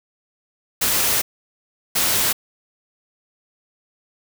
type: noise bursts at uneven times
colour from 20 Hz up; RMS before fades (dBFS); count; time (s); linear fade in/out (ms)
white; -19; 2; 0.81-1.22 / 1.95-2.33; 10
effects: none